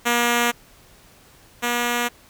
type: tone pair in turn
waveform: 5% pulse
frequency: 238.6 / 240.4 Hz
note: A#3 / B3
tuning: +41 / -46 cents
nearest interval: unison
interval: 13 cents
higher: second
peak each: -6 / -9 dBFS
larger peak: first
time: 0.05-0.52 / 1.62-2.09 s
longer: neither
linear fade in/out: 20 ms
effects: pink hiss -51 dBFS RMS until 2.29 s